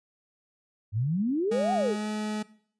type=exponential two-way sweep; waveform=sine; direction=up then down; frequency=98 to 776 to 368 Hz; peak=-24 dBFS; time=0.92-1.96 s; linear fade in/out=50 ms; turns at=1.73 s
type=tone with pitch glide; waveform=40% pulse; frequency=206.5 to 212.8 Hz; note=G#3 to G#3; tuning=-10 to +42 cents; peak=-28 dBFS; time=1.51-2.43 s; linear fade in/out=10 ms; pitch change=+52 cents; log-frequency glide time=1.77-2.08 s
effects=noise-tail reverb RT60 0.6 s tail -20 dB re dry + resampled to 22050 Hz